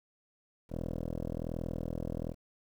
10% pulse tone with low-pass filter, 41.2 Hz, E1, in tune, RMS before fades -37 dBFS, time 0.69-2.35 s, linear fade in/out 50 ms, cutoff 480 Hz, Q 3.1, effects 10-bit

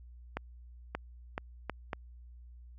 accelerating click train, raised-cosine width 0.5 ms, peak -19 dBFS, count 5, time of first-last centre 0.37-1.932 s, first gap 580 ms, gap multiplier 0.74, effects added 60 Hz sine -49 dBFS peak until 2.78 s

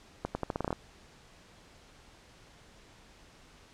accelerating click train, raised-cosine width 1 ms, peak -17 dBFS, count 10, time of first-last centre 0.25-0.728 s, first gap 100 ms, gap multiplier 0.83, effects pink hiss -57 dBFS RMS until 3.73 s + low-pass 7000 Hz 12 dB/octave

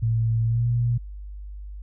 sine tone with pitch glide, 113.6 to 119.45 Hz, A#2 to A#2, -44 to +43 cents, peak -19 dBFS, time 0.02-0.98 s, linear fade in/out 10 ms, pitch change +87 cents, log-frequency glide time 0.45-0.67 s, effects added 50 Hz sine -34 dBFS peak until 1.82 s

